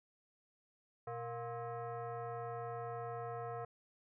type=tone with frequency modulation; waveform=sine; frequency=120.8 Hz; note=B2; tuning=38 cents flat; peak=-40 dBFS; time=1.07-3.65 s; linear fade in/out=5 ms; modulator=588 Hz; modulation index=1.7; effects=none